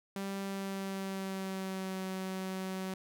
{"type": "tone with pitch glide", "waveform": "sawtooth", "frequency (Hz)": [196, 188.67], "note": ["G3", "F#3"], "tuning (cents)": [0, 34], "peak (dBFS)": -32, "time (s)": [0.16, 2.94], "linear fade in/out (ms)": 2, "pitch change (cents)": -66, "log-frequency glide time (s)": [0.42, 2.02], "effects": []}